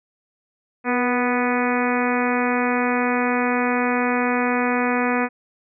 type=harmonic tone with a mistuned harmonic; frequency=246.9 Hz; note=B3; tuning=in tune; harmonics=1 / 2 / 3 / 4 / 5 / 6 / 7 / 8 / 9 / 10; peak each=-22 / -25 / -27 / -28 / -29 / -30 / -30 / -31 / -32 / -32 dBFS; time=0.84-5.29 s; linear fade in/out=50 ms; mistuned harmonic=2; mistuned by=-26 cents; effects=none